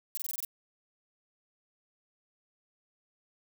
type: noise bursts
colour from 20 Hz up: violet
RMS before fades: -35 dBFS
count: 7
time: 0.15-0.449 s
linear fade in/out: 0 ms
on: 23 ms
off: 23 ms
effects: none